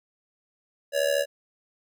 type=tone with amplitude modulation; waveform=square; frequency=565 Hz; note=C#5; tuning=33 cents sharp; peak=-19 dBFS; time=0.92-1.26 s; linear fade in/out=50 ms; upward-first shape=sine; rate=73.5 Hz; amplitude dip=80%; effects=none